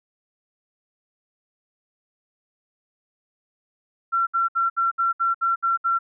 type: tone bursts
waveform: sine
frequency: 1359 Hz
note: F6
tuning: 48 cents flat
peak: -18 dBFS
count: 9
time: 4.12-5.99 s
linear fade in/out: 20 ms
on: 150 ms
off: 65 ms
effects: none